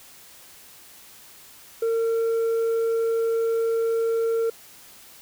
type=tone with tanh clipping; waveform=sine; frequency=456.1 Hz; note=A#4; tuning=38 cents flat; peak=-21 dBFS; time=1.82-4.5 s; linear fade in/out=5 ms; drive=3 dB; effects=white hiss -48 dBFS RMS until 5.21 s